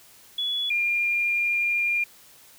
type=tone pair in turn; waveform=sine; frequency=3400 / 2404 Hz; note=G#7 / D7; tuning=+40 / +40 cents; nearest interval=tritone; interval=600 cents; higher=first; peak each=-24 / -21 dBFS; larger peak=second; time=0.38-0.7 / 0.7-2.04 s; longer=second; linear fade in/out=5 ms; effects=white hiss -52 dBFS RMS until 2.58 s